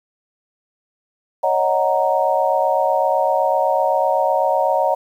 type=chord; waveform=sine; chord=D# minor seventh; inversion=third; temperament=equal; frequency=554.4 / 622.3 / 740 / 932.3 Hz; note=C#5 / D#5 / F#5 / A#5; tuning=0 / 0 / 0 / 0 cents; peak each=-20 dBFS; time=1.43-4.95 s; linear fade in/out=10 ms; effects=8-bit